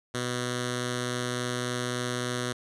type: tone with notch filter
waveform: 5% pulse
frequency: 123.47 Hz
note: B2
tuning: in tune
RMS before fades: -31 dBFS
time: 0.14-2.53 s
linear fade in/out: 10 ms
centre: 840 Hz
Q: 1
effects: resampled to 24000 Hz